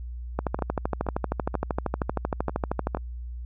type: two click trains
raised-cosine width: 1 ms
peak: -11 / -18 dBFS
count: 34 / 6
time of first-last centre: 0.39-2.948 / 0.59-2.971 s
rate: 12.9 / 2.1 Hz
effects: added 60 Hz sine -33 dBFS peak until 3.45 s